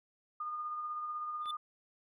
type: tone with tremolo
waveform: sine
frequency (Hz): 1220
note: D#6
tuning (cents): -34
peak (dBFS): -35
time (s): 0.4-1.57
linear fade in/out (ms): 5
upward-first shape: sine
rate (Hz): 16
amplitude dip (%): 30
type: tone with exponential growth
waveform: triangle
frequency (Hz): 3518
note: A7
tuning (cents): -1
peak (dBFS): -33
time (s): 1.41-1.51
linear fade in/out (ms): 5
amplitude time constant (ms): 20
type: click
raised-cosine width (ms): 0.3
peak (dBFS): -38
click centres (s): 1.458
effects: none